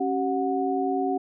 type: tone cluster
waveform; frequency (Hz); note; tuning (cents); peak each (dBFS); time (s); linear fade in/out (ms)
sine; 273.8 / 383.9 / 732; C#4 / G4 / F#5; -21 / -36 / -19; -27; 0-1.18; 10
effects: none